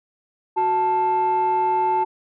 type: tone pair together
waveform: sine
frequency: 370.3 / 880 Hz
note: F#4 / A5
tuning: +1 / 0 cents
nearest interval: octave + minor third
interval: 1499 cents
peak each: -23 / -16 dBFS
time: 0.56-2.05 s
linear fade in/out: 20 ms
effects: tanh soft clip ceiling -14 dBFS